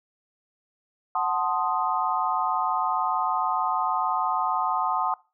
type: chord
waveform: sine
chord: F# diminished seventh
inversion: none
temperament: equal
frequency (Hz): 740 / 880 / 1046.5 / 1244.5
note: F#5 / A5 / C6 / Eb6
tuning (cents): 0 / 0 / 0 / 0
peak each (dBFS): -28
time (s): 1.15-5.14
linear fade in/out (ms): 2
effects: noise-tail reverb RT60 0.3 s tail -22 dB re dry